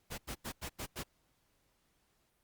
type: noise bursts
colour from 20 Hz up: pink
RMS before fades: -41 dBFS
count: 6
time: 0.1-1.037 s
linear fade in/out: 20 ms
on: 82 ms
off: 89 ms
effects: pink hiss -75 dBFS RMS until 2.43 s + Opus 48 kbps